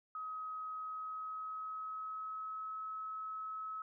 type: tone with pitch glide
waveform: sine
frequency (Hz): 1268 to 1288.7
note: D#6 to E6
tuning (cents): +32 to -40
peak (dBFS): -40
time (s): 0.15-3.82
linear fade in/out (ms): 2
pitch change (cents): +28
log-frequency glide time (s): 0.71-2.79
effects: none